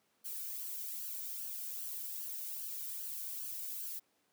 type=noise with flanger; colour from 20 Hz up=violet; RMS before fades=-42 dBFS; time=0.24-4 s; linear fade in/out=20 ms; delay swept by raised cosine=0.66 to 1.37 ms; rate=2.5 Hz; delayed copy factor=+0.5; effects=pink hiss -75 dBFS RMS until 4.32 s + high-pass 200 Hz 12 dB/octave